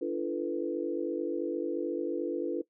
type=chord; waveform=sine; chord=B half-diminished seventh; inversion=first; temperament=equal with one note detuned; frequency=293.7 / 342.6 / 440 / 493.9 Hz; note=D4 / F4 / A4 / B4; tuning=0 / -33 / 0 / 0 cents; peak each=-35 / -33 / -36 / -36 dBFS; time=0.01-2.62 s; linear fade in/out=10 ms; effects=noise-tail reverb RT60 0.1 s tail -18 dB re dry